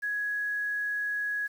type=tone with quantisation; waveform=sine; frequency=1671 Hz; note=G#6; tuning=10 cents sharp; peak=-28 dBFS; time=0.02-1.48 s; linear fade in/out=20 ms; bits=9; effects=none